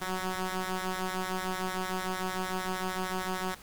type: ring-modulated tone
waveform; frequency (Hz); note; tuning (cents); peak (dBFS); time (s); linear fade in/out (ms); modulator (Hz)
10% pulse; 186.1; F#3; +10; -20; 0.01-3.55; 10; 555
effects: pink hiss -51 dBFS RMS until 3.62 s